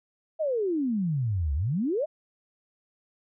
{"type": "exponential two-way sweep", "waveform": "sine", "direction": "down then up", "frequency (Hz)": [659.3, 67, 659.3], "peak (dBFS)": -24, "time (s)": [0.39, 2.06], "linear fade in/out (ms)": 20, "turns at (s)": 1.54, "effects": []}